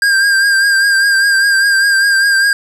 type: tone with vibrato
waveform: square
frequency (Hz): 1600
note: G6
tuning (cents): +35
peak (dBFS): -9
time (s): 0.02-2.53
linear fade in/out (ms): 2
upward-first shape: triangle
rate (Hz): 5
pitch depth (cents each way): 44
effects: low-pass 10000 Hz 12 dB/octave + 8-bit